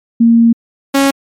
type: tone pair in turn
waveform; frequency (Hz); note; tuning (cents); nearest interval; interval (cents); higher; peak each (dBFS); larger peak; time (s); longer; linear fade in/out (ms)
sine / sawtooth; 231.4 / 275.2; A#3 / C#4; -13 / -12; minor third; 301; second; -4; neither; 0.2-0.53 / 0.94-1.11; first; 10
effects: MP3 64 kbps